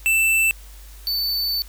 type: tone pair in turn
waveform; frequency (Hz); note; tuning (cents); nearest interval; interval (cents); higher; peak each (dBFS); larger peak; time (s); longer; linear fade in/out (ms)
square; 2660 / 4514; E7 / C#8; +15 / +31; major sixth; 916; second; -16 / -21; first; 0.06-0.51 / 1.07-1.62; second; 0
effects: added 50 Hz sine -39 dBFS peak until 1.68 s + white hiss -48 dBFS RMS until 1.68 s